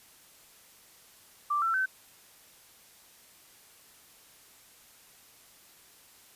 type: tone with pitch steps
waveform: sine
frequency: 1174.7 / 1341.6 / 1532.2 Hz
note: D6 / E6 / G6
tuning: 0 / +30 / -40 cents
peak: -25 dBFS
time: 1.5-1.86 s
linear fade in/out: 10 ms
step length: 120 ms
effects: white hiss -57 dBFS RMS until 6.35 s + resampled to 32000 Hz